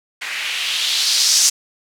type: noise with low-pass filter sweep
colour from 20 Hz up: violet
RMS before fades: -18 dBFS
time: 0.21-1.5 s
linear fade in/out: 10 ms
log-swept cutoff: 2000 to 6200 Hz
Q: 2.5
effects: none